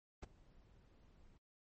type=noise with ADSR envelope; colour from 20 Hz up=brown; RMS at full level=-41 dBFS; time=0.22-1.38 s; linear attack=15 ms; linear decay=14 ms; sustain=-24 dB; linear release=8 ms; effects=MP3 32 kbps